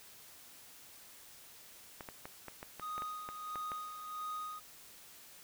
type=clicks; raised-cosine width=0.5 ms; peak=-29 dBFS; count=11; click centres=2.008 / 2.088 / 2.255 / 2.483 / 2.629 / 2.797 / 2.98 / 3.021 / 3.289 / 3.557 / 3.718 s
type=tone with tremolo; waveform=triangle; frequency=1244.5 Hz; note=D#6; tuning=in tune; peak=-36 dBFS; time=2.81-4.6 s; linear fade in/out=20 ms; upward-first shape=sine; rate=1.5 Hz; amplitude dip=55%
effects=white hiss -56 dBFS RMS until 5.43 s